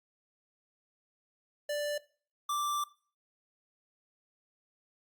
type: tone pair in turn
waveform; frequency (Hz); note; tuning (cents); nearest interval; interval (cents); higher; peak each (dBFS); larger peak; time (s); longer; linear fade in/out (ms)
square; 587.3 / 1174.6; D5 / D6; 0 / 0; octave; 1200; second; -32 / -31; second; 1.69-1.98 / 2.49-2.84; second; 5
effects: noise-tail reverb RT60 0.4 s tail -19 dB re dry + Opus 48 kbps